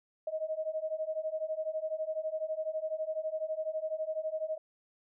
sine beating tone pair, 622.3 / 634.3 Hz, D#5 / D#5, 0 / +33 cents, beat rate 12 Hz, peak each -36 / -35 dBFS, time 0.27-4.58 s, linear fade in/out 5 ms, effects none

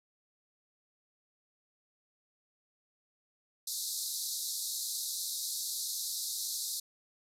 pink band-pass noise, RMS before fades -37 dBFS, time 3.67-6.8 s, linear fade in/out 5 ms, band 3800 to 14000 Hz, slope 96 dB/octave, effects none

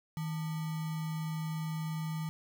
sine tone with sample-and-hold, 158.5 Hz, D#3, 32 cents sharp, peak -33 dBFS, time 0.17-2.29 s, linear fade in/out 0 ms, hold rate 1050 Hz, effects none

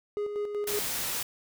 triangle tone with tremolo, 413.9 Hz, G#4, 6 cents flat, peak -26 dBFS, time 0.17-0.79 s, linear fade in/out 0 ms, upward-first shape square, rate 5.3 Hz, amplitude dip 45%
white noise, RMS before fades -32 dBFS, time 0.67-1.23 s, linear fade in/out 5 ms
effects none

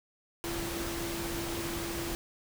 sine tone in noise, 338.2 Hz, E4, 44 cents sharp, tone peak -37 dBFS, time 0.44-2.15 s, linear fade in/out 0 ms, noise pink, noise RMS -37 dBFS, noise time 0.44-2.15 s, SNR -3 dB, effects none

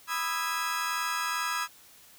35% pulse chord, E major seventh, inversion second, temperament just, 988.9 / 1236.1 / 1318.5 / 1648.1 Hz, B5 / D#6 / E6 / G#6, +2 / -12 / 0 / -14 cents, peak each -33 dBFS, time 0.07-1.68 s, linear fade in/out 50 ms, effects white hiss -55 dBFS RMS until 2.18 s

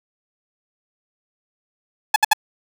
sawtooth tone bursts, 855 Hz, A5, 50 cents flat, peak -6 dBFS, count 3, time 2.14-2.333 s, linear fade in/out 5 ms, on 21 ms, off 65 ms, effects none

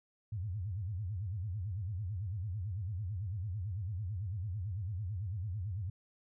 sine tone with vibrato, 97.5 Hz, G2, 9 cents flat, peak -35 dBFS, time 0.32-5.9 s, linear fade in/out 5 ms, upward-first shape sine, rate 9 Hz, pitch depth 240 cents each way, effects none

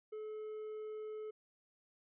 triangle tone, 430.4 Hz, A4, 38 cents flat, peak -40 dBFS, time 0.12-1.31 s, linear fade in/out 10 ms, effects resampled to 8000 Hz

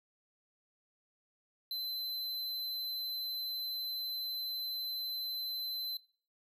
square tone, 4056 Hz, B7, 45 cents sharp, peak -36 dBFS, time 1.71-5.97 s, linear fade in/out 2 ms, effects noise-tail reverb RT60 0.4 s tail -19 dB re dry

